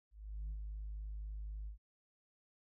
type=tone with ADSR envelope; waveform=sine; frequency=51.91 Hz; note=G#1; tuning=in tune; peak=-36 dBFS; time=0.11-1.78 s; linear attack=390 ms; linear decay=66 ms; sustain=-4 dB; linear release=110 ms; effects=tanh soft clip ceiling -38 dBFS